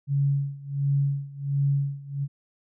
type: tone with tremolo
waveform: sine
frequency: 140.2 Hz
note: C#3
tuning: 20 cents sharp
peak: -19 dBFS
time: 0.07-2.28 s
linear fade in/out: 50 ms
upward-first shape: sine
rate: 1.4 Hz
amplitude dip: 90%
effects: none

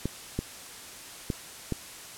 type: clicks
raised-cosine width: 3 ms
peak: -15 dBFS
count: 4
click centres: 0.056 / 0.39 / 1.302 / 1.723 s
effects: white hiss -44 dBFS RMS until 2.17 s + low-pass 11000 Hz 12 dB/octave

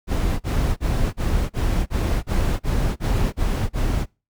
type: noise bursts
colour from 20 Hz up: brown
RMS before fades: -20 dBFS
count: 11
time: 0.07-4.06 s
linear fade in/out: 50 ms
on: 330 ms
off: 36 ms
effects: noise-tail reverb RT60 0.3 s tail -26 dB re dry

